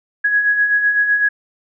sine beating tone pair, 1661.2 / 1669.1 Hz, G#6 / G#6, 0 / +8 cents, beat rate 7.9 Hz, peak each -22 / -13 dBFS, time 0.24-1.29 s, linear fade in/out 10 ms, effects none

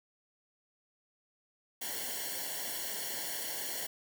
white noise with comb filter, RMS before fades -38 dBFS, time 1.81-3.87 s, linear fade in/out 10 ms, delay 0.8 ms, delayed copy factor -0.9, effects none

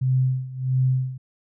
sine tone with tremolo, 129.6 Hz, C3, 16 cents flat, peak -16 dBFS, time 0.01-1.18 s, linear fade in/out 10 ms, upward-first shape sine, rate 1.5 Hz, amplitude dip 85%, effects none

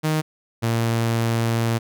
sawtooth tone pair in turn, 155.56 / 115.19 Hz, D#3 / A#2, 0 / -20 cents, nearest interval perfect fourth, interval 520 cents, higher first, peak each -15 dBFS, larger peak neither, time 0.03-0.22 / 0.62-1.79 s, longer second, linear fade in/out 20 ms, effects none

